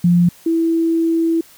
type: tone pair in turn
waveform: sine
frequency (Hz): 174.61 / 329.6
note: F3 / E4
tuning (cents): 0 / 0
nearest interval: major seventh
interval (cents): 1100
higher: second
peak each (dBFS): -9 / -13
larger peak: first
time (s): 0.04-0.29 / 0.46-1.41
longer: second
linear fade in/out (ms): 5
effects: white hiss -46 dBFS RMS until 1.57 s